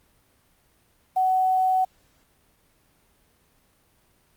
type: tone with quantisation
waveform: sine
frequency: 749 Hz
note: F#5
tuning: 21 cents sharp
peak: -18 dBFS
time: 1.16-1.85 s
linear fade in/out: 10 ms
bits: 8
effects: pink hiss -63 dBFS RMS until 4.36 s + Opus 32 kbps